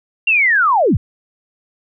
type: linear sweep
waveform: sine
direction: down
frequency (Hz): 2794 to 51.5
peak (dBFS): -10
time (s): 0.27-0.97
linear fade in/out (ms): 5
effects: none